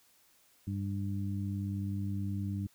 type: harmonic tone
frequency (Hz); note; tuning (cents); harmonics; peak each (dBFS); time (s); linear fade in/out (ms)
99; G2; +18; 1 / 2 / 3; -34 / -37 / -43; 0.67-2.67; 5
effects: white hiss -66 dBFS RMS until 2.74 s